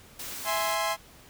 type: noise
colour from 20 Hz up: white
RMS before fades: -38 dBFS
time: 0.19-0.75 s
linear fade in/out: 5 ms
type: chord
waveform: sawtooth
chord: E augmented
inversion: none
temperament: equal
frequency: 659.3 / 830.6 / 1046.5 Hz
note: E5 / G#5 / B#5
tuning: 0 / 0 / 0 cents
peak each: -27 / -28 / -26 dBFS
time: 0.44-0.97 s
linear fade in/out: 50 ms
effects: pink hiss -53 dBFS RMS until 1.29 s